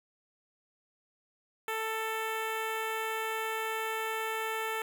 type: tone with notch filter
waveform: 10% pulse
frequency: 442.7 Hz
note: A4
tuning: 11 cents sharp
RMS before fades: -34 dBFS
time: 1.68-4.82 s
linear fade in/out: 2 ms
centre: 5700 Hz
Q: 1.2
effects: none